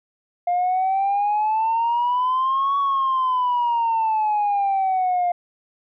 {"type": "exponential two-way sweep", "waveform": "sine", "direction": "up then down", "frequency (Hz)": [701, 1124, 701], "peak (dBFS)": -16, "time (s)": [0.47, 5.32], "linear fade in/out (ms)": 5, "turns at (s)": 2.78, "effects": ["tanh soft clip ceiling -15 dBFS"]}